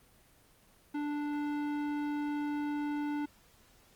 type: tone with tanh clipping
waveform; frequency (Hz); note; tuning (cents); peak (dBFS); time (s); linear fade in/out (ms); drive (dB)
sine; 293.7; D4; 0; -34; 0.94-3.26; 10; 16
effects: pink hiss -63 dBFS RMS until 3.95 s + Opus 24 kbps